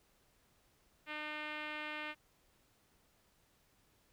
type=tone with low-pass filter; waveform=5% pulse; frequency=302.8 Hz; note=D#4; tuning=47 cents flat; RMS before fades=-43 dBFS; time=1.06-2.15 s; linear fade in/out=50 ms; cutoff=2500 Hz; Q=1.7; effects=pink hiss -72 dBFS RMS until 4.12 s